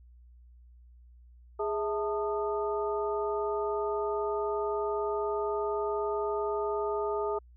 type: tone cluster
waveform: sine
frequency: 415.7 / 653 / 888 / 1228 Hz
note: G#4 / E5 / A5 / D#6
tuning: +2 / -17 / +16 / -23 cents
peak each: -30 / -37 / -36 / -37 dBFS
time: 1.59-7.39 s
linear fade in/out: 10 ms
effects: added 60 Hz sine -52 dBFS peak until 7.56 s